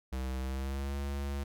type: tone with pitch glide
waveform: square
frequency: 65 to 70.07 Hz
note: C2 to C#2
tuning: -11 to +19 cents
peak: -34 dBFS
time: 0.12-1.44 s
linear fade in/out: 10 ms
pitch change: +130 cents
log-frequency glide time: 0.4-0.96 s
effects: none